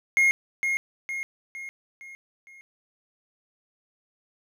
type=tone with echo; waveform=triangle; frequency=2146 Hz; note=C7; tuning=43 cents sharp; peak=-15 dBFS; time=0.17-0.31 s; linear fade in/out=0 ms; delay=460 ms; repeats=5; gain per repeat=-6 dB; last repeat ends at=2.61 s; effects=none